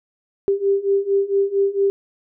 sine beating tone pair, 393.3 / 397.7 Hz, G4 / G4, +6 / +25 cents, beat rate 4.4 Hz, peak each -20 / -18 dBFS, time 0.48-1.9 s, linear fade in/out 0 ms, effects none

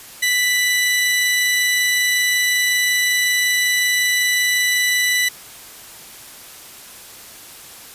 sawtooth tone pair together, 1981.8 / 2960 Hz, B6 / F#7, +5 / 0 cents, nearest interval perfect fifth, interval 695 cents, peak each -12 / -23 dBFS, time 0.22-5.29 s, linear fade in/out 10 ms, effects white hiss -39 dBFS RMS until 7.94 s + resampled to 32000 Hz

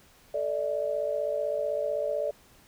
sine chord, A suspended fourth, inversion none, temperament equal with one note detuned, 440 / 587.3 / 643.1 Hz, A4 / D5 / E5, 0 / 0 / -43 cents, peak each -34 / -28 / -34 dBFS, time 0.34-2.31 s, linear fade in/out 5 ms, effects pink hiss -58 dBFS RMS until 2.67 s

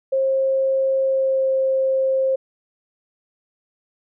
sine tone with pitch glide, 534 to 530.3 Hz, C5 to C5, +35 to +23 cents, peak -16 dBFS, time 0.12-2.36 s, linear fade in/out 10 ms, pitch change -12 cents, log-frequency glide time 1.02-1.5 s, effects none

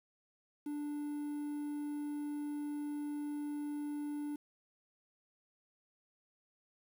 triangle tone with quantisation, 293.7 Hz, D4, in tune, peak -35 dBFS, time 0.66-4.36 s, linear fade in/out 5 ms, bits 10, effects none

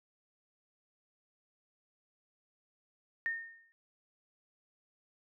sine tone with exponential decay, 1831 Hz, A#6, 32 cents flat, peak -29 dBFS, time 3.26-3.72 s, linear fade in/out 0 ms, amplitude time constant 100 ms, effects none

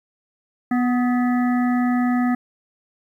harmonic tone with a mistuned harmonic, 246.2 Hz, B3, 5 cents flat, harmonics 1 / 3 / 5 / 7 / 8, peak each -17 / -27 / -31 / -34 / -35 dBFS, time 0.71-2.35 s, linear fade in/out 5 ms, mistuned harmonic 5, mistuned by +36 cents, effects 9-bit

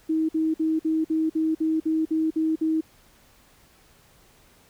sine tone bursts, 317.7 Hz, D#4, 36 cents sharp, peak -20 dBFS, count 11, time 0.09-2.81 s, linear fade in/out 10 ms, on 200 ms, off 52 ms, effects pink hiss -57 dBFS RMS until 4.69 s

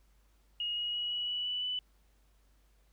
sine tone with pitch steps, 2875 / 2893 / 2912 / 2930 / 2949 / 2968 / 2987 Hz, F7 / F#7 / F#7 / F#7 / F#7 / F#7 / F#7, +50 / -40 / -28 / -18 / -6 / +5 / +16 cents, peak -32 dBFS, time 0.6-1.79 s, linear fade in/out 2 ms, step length 170 ms, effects added 50 Hz sine -64 dBFS peak until 2.92 s + pink hiss -73 dBFS RMS until 2.92 s

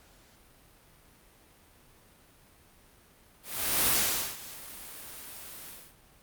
white noise with ADSR envelope, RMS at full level -24 dBFS, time 3.43-5.95 s, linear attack 440 ms, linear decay 490 ms, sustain -20 dB, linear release 260 ms, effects pink hiss -59 dBFS RMS until 6.22 s + Opus 48 kbps

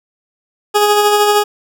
20% pulse tone with tremolo, 415.3 Hz, G#4, in tune, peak -3 dBFS, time 0.74-1.44 s, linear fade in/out 20 ms, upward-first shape sine, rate 13 Hz, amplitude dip 35%, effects none

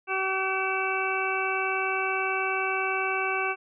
harmonic tone, 381.5 Hz, G4, 47 cents flat, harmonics 1 / 2 / 3 / 4 / 6 / 7, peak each -32 / -32 / -32 / -32 / -32 / -32 dBFS, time 0.07-3.56 s, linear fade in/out 50 ms, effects none

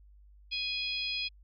harmonic tone, 830.6 Hz, G#5, in tune, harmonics 3 / 4 / 5 / 6, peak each -36 / -36 / -39 / -39 dBFS, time 0.51-1.29 s, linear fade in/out 20 ms, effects added 50 Hz sine -54 dBFS peak until 1.43 s

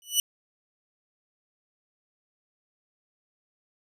15% pulse tone with exponential growth, 2960 Hz, F#7, in tune, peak -10 dBFS, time 0.02-0.2 s, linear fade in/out 1 ms, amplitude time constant 38 ms, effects none

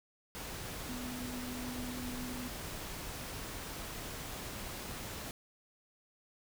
sine tone in noise, 248.5 Hz, B3, 11 cents sharp, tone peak -41 dBFS, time 0.89-2.48 s, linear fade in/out 0 ms, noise pink, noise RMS -43 dBFS, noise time 0.35-5.31 s, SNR -1 dB, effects none

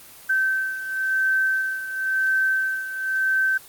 sine beating tone pair, 1546 / 1546.96 Hz, G6 / G6, -24 / -23 cents, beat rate 0.96 Hz, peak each -21 / -26 dBFS, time 0.29-3.58 s, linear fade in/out 10 ms, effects white hiss -45 dBFS RMS until 3.68 s + Opus 24 kbps

